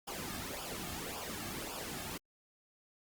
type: noise with flanger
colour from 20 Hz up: pink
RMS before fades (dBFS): -42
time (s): 0.07-2.18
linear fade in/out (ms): 10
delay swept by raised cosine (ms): 0.49 to 2.09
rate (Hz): 1.8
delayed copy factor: -0.7
effects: Opus 48 kbps